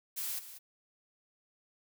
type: noise with echo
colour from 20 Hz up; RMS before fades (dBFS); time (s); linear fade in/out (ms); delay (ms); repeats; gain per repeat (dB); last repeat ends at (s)
blue; -37; 0.16-0.4; 20; 190; 1; -12; 0.59
effects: none